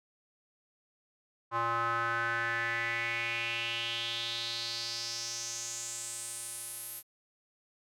square tone with band-pass filter sweep, 116.54 Hz, A#2, in tune, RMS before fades -35 dBFS, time 1.51-7.03 s, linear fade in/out 50 ms, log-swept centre 1100 to 12000 Hz, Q 4.6, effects none

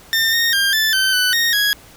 20% pulse tone with pitch steps, 1808 / 1849 / 1600 / 1755 / 1540 / 1500 / 1858 / 1662 Hz, A6 / A#6 / G6 / A6 / G6 / F#6 / A#6 / G#6, +47 / -15 / +35 / -5 / -31 / +23 / -6 / +1 cents, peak -9 dBFS, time 0.13-1.73 s, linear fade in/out 0 ms, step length 200 ms, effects pink hiss -44 dBFS RMS until 1.96 s

